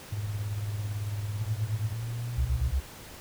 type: tone with tremolo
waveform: sine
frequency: 103.83 Hz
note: G#2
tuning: in tune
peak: -27 dBFS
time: 0.12-1.93 s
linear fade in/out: 5 ms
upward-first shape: triangle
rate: 18 Hz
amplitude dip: 60%
type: tone with pitch glide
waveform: sine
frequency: 112.9 to 121 Hz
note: A2 to B2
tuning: +45 to -35 cents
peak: -31 dBFS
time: 1.41-2.71 s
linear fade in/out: 5 ms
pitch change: +120 cents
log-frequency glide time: 1.93-2.38 s
type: tone bursts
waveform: sine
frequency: 67 Hz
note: C2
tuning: 42 cents sharp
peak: -23 dBFS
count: 4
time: 2.37-2.805 s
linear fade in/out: 20 ms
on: 90 ms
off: 25 ms
effects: pink hiss -46 dBFS RMS until 3.2 s